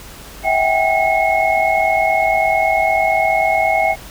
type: tone cluster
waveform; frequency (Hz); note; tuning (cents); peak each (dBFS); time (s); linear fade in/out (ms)
sine; 649 / 758 / 798 / 2174; E5 / F#5 / G5 / C#7; -27 / +42 / +31 / -34; -18; 0.43-3.96; 50
effects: added 50 Hz sine -39 dBFS peak until 4.1 s + pink hiss -37 dBFS RMS until 4.1 s